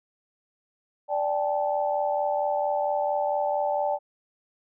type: chord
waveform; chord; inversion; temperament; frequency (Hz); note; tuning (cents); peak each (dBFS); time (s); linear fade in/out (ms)
sine; D suspended fourth; none; equal with one note detuned; 587.3 / 784 / 868.4; D5 / G5 / A5; 0 / 0 / -23; -26 / -28 / -29; 1.08-3.99; 50
effects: none